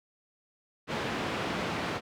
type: band-pass noise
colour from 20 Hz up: pink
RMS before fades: -33 dBFS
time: 0.87-2.01 s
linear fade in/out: 50 ms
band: 150 to 3000 Hz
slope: 12 dB/octave
effects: none